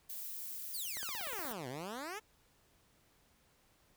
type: noise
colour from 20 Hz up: violet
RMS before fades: -44 dBFS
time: 0.09-1.53 s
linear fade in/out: 10 ms
type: exponential two-way sweep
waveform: 10% pulse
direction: down then up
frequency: 5090 to 120 to 452.2 Hz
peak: -33 dBFS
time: 0.73-2.2 s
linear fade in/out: 20 ms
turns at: 1.68 s
type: click train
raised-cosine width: 0.5 ms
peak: -32 dBFS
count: 10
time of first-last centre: 0.97-1.512 s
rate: 16.6 Hz
effects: pink hiss -70 dBFS RMS until 3.96 s